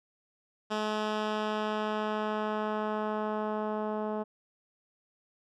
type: tone with low-pass filter sweep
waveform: 10% pulse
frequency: 213.7 Hz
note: G#3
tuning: 50 cents sharp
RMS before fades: -32 dBFS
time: 0.7-4.24 s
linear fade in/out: 20 ms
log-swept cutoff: 5000 to 780 Hz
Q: 0.78
effects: none